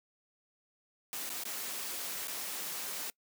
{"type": "noise with dropouts", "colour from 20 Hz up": "white", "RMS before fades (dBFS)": -39, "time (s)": [1.13, 3.1], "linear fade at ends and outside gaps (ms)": 0, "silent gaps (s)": [[1.293, 1.301], [1.436, 1.453], [2.273, 2.281]], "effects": ["noise-tail reverb RT60 0.1 s tail -24 dB re dry", "high-pass 200 Hz 12 dB/octave"]}